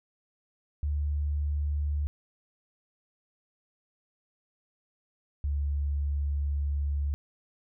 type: tone pair in turn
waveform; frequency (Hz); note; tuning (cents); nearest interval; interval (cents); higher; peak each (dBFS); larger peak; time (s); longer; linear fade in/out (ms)
sine; 73.3 / 71.63; D2 / D2; -3 / -43; unison; 40; first; -26; neither; 0.83-2.07 / 5.44-7.14; second; 0
effects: none